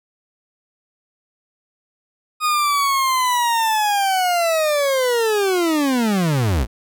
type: linear sweep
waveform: 40% pulse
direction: down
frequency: 1244.5 to 51.3 Hz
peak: -15 dBFS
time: 2.4-6.67 s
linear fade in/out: 50 ms
effects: none